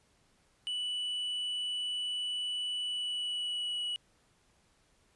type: tone with pitch glide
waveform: triangle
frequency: 2964 to 2933 Hz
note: F#7 to F#7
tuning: +2 to -16 cents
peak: -31 dBFS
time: 0.67-3.96 s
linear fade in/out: 0 ms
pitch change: -18 cents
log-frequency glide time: 2.83-3.82 s
effects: pink hiss -69 dBFS RMS until 5.15 s + resampled to 24000 Hz